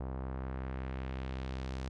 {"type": "tone with low-pass filter sweep", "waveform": "sawtooth", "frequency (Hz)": 65.3, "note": "C2", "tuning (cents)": -3, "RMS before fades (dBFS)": -39, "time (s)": [0, 1.89], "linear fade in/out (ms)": 5, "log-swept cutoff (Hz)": [920, 6100], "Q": 1.1, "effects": []}